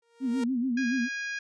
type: tone with exponential growth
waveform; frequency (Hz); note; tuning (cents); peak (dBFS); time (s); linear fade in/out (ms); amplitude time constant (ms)
sawtooth; 466.2; A#4; 0; -28; 0.02-0.44; 5; 91
type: tone with vibrato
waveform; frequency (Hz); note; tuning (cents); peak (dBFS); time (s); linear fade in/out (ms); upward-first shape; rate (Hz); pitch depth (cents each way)
sine; 249.6; B3; +19; -25; 0.2-1.09; 50; sine; 7; 120
type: harmonic tone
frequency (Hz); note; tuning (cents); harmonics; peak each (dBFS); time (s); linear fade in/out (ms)
821; G#5; -20; 2 / 3 / 4 / 5 / 6 / 7 / 8; -32 / -39 / -49 / -51 / -46 / -48 / -54; 0.77-1.39; 5
effects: resampled to 22050 Hz